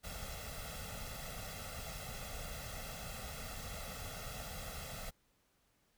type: noise with comb filter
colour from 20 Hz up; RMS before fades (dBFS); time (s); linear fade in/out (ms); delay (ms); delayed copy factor
pink; -45; 0.03-5.11; 20; 1.5; +0.85
effects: pink hiss -75 dBFS RMS until 5.97 s